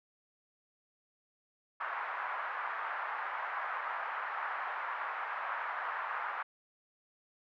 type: band-pass noise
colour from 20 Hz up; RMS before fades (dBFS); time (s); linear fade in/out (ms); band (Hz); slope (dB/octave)
pink; -38; 1.8-6.43; 10; 880 to 1700; 24
effects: none